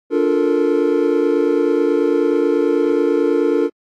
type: chord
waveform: triangle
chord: Bb major seventh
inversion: first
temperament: just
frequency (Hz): 291.4 / 349.6 / 437 / 466.2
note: D4 / F4 / A4 / Bb4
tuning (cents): -13 / +2 / -12 / 0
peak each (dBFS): -17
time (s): 0.1-3.7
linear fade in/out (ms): 50
effects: AAC 48 kbps